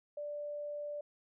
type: tone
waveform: sine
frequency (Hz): 587.3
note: D5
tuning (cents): 0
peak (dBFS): -38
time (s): 0.17-1.01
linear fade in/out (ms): 5
effects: none